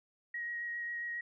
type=tone with vibrato; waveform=sine; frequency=1892 Hz; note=A#6; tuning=25 cents sharp; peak=-36 dBFS; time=0.34-1.21 s; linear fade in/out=5 ms; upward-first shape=sine; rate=7.4 Hz; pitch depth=11 cents each way; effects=none